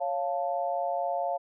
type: chord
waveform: sine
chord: Db augmented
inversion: none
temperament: equal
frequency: 554.4 / 698.5 / 880 Hz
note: Db5 / F5 / A5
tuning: 0 / 0 / 0 cents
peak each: -32 / -29 / -35 dBFS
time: 0-1.38 s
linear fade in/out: 20 ms
effects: none